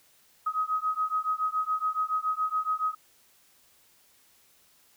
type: beating tone pair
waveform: sine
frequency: 1260 / 1267.1 Hz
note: D#6 / D#6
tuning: +21 / +31 cents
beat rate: 7.1 Hz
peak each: -29 dBFS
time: 0.46-2.95 s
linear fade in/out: 10 ms
effects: white hiss -62 dBFS RMS until 4.96 s